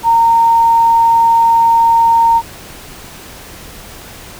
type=tone; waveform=sine; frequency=920 Hz; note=A#5; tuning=23 cents flat; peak=-6 dBFS; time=0.03-2.42 s; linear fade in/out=50 ms; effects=pink hiss -33 dBFS RMS until 4.39 s